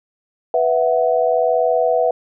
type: chord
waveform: sine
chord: B suspended fourth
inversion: none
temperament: equal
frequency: 493.9 / 659.3 / 740 Hz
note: B4 / E5 / F#5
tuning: 0 / 0 / 0 cents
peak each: -17 / -17 / -20 dBFS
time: 0.54-2.11 s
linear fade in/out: 2 ms
effects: none